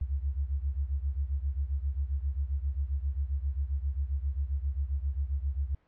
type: beating tone pair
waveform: sine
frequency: 67 / 74.5 Hz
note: C2 / D2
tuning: +42 / +25 cents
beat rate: 7.5 Hz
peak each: -30 / -33 dBFS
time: 0.01-5.75 s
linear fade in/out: 5 ms
effects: pink hiss -69 dBFS RMS until 5.87 s + low-pass 2000 Hz 12 dB/octave